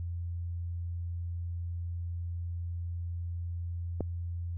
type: click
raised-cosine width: 2 ms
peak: -18 dBFS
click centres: 4.007 s
effects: added 86 Hz sine -33 dBFS peak until 4.57 s